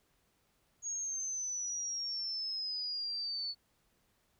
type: exponential sweep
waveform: sine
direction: down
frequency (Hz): 6645 to 4435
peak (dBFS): -35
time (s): 0.82-3.55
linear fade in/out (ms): 50
effects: pink hiss -74 dBFS RMS until 4.39 s